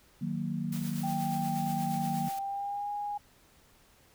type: chord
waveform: sine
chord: D# minor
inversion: none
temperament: equal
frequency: 155.56 / 185 / 233.1 Hz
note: D#3 / F#3 / A#3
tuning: 0 / 0 / 0 cents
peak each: -35 dBFS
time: 0.21-2.29 s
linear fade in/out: 10 ms
type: noise with tremolo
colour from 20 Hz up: white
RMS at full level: -44 dBFS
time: 0.72-2.39 s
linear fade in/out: 5 ms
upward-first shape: sine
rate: 8.4 Hz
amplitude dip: 40%
type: tone with pitch glide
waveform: sine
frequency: 786 to 822.2 Hz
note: G5 to G#5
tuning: +4 to -18 cents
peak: -32 dBFS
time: 1.03-3.18 s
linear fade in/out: 10 ms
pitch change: +78 cents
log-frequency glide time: 2.37-2.91 s
effects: pink hiss -62 dBFS RMS until 4.14 s

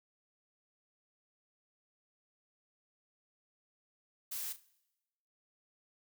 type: noise with echo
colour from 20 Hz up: blue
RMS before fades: -40 dBFS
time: 4.31-4.53 s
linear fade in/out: 10 ms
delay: 37 ms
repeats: 3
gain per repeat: -12 dB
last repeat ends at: 4.641 s
effects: noise-tail reverb RT60 1.0 s tail -22 dB re dry

